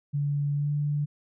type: tone with pitch glide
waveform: sine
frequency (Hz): 144 to 146.52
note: D3 to D3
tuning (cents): -34 to -4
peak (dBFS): -24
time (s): 0.13-1.06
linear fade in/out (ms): 20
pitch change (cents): +30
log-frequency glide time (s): 0.55-0.7
effects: none